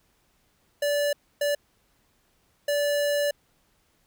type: tone bursts at uneven times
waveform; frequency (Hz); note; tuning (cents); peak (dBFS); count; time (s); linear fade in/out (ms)
square; 580; D5; -22; -23; 3; 0.82-1.13 / 1.41-1.55 / 2.68-3.31; 5
effects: pink hiss -67 dBFS RMS until 4.06 s